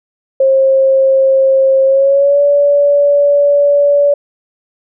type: tone with pitch glide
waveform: sine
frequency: 535 to 573.4 Hz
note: C5 to D5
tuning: +38 to -42 cents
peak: -6 dBFS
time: 0.4-4.14 s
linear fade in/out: 5 ms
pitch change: +120 cents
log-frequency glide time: 1.85-2.41 s
effects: none